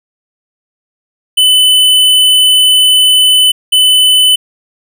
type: tone bursts at uneven times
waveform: square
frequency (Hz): 3012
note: F#7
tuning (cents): +30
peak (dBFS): -5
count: 2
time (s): 1.37-3.52 / 3.72-4.36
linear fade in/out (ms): 10
effects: none